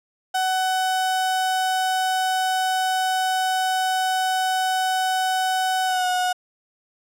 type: tone with pitch glide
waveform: 35% pulse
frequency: 750 to 730.8 Hz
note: F#5 to F#5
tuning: +23 to -22 cents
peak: -18 dBFS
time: 0.34-6.33 s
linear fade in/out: 10 ms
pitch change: -45 cents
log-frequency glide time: 5.85-6.07 s
effects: low-pass 12000 Hz 12 dB/octave